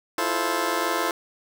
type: chord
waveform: 15% pulse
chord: F major seventh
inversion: third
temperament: just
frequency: 327.4 / 349.2 / 436.5 / 523.8 Hz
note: E4 / F4 / A4 / C5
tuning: -12 / 0 / -14 / +2 cents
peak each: -23 dBFS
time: 0.18-1.11 s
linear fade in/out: 2 ms
effects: none